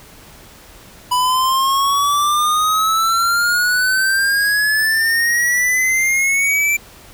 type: exponential sweep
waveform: square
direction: up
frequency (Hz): 987.8 to 2349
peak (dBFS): -14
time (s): 1.11-6.77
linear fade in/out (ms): 10
effects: pink hiss -42 dBFS RMS until 7.13 s